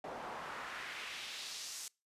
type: noise with band-pass filter sweep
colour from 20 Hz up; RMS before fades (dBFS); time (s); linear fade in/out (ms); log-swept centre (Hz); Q
pink; -45; 0.04-1.88; 2; 630 to 7400; 1.5
effects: noise-tail reverb RT60 0.3 s tail -26 dB re dry + resampled to 32000 Hz